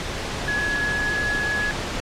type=tone in noise; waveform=sine; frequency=1686 Hz; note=G#6; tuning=26 cents sharp; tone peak=-22 dBFS; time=0.48-1.71 s; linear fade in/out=0 ms; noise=pink; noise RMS=-29 dBFS; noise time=0-2 s; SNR=+4 dB; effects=low-pass 6000 Hz 12 dB/octave + AAC 48 kbps